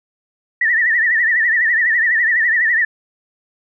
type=tone with vibrato; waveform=sine; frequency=1861 Hz; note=A#6; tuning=3 cents flat; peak=-12 dBFS; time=0.61-2.85 s; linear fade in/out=5 ms; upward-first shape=triangle; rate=12 Hz; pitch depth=130 cents each way; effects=none